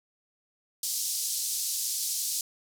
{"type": "band-pass noise", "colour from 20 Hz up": "pink", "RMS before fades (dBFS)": -31, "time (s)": [0.83, 2.41], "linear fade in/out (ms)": 2, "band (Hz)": [4800, 14000], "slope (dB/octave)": 24, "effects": []}